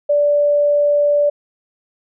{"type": "tone", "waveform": "sine", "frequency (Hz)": 583, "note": "D5", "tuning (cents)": -13, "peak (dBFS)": -11, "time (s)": [0.09, 1.3], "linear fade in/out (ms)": 10, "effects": []}